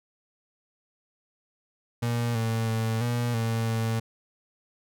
35% pulse tone with pitch steps, 118.4 / 113.2 / 112.2 / 120 / 113.8 / 113 Hz, A#2 / A2 / A2 / B2 / A#2 / A2, +27 / +50 / +34 / -49 / -41 / +47 cents, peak -23 dBFS, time 2.02-4 s, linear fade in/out 10 ms, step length 330 ms, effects none

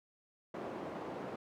white band-pass noise, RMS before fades -43 dBFS, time 0.54-1.36 s, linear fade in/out 5 ms, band 190 to 620 Hz, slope 12 dB/octave, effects none

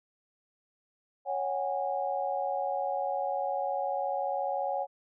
sine chord, C# suspended fourth, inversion none, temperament equal with one note detuned, 554.4 / 740 / 820.1 Hz, C#5 / F#5 / G#5, 0 / 0 / -22 cents, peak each -33 dBFS, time 1.25-4.87 s, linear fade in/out 50 ms, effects none

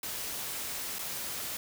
white noise with dropouts, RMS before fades -37 dBFS, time 0.03-1.57 s, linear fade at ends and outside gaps 2 ms, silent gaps 0.986-0.991 s, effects none

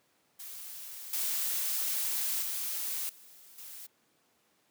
blue noise with level steps, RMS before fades -44 / -32 / -35 / -55 / -46 dBFS, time 0.39-3.87 s, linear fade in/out 10 ms, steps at 1.13 / 2.42 / 3.09 / 3.58 s, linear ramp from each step 5 ms, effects pink hiss -70 dBFS RMS until 4.7 s + high-pass 200 Hz 12 dB/octave

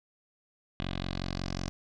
10% pulse tone with low-pass filter sweep, 45.49 Hz, F#1, 29 cents flat, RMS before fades -35 dBFS, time 0.8-1.69 s, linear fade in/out 0 ms, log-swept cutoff 3400 to 5700 Hz, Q 3.5, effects none

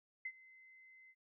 sine tone with ADSR envelope, 2057 Hz, C7, 30 cents flat, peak -38 dBFS, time 0.25-1.15 s, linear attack 6 ms, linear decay 59 ms, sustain -21 dB, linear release 50 ms, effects none

